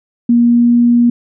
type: tone with pitch glide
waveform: sine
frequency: 237.3 to 238.8 Hz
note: A#3 to A#3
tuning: +31 to +42 cents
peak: -6 dBFS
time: 0.29-1.1 s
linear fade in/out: 5 ms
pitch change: +11 cents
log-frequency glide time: 0.4-0.74 s
effects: none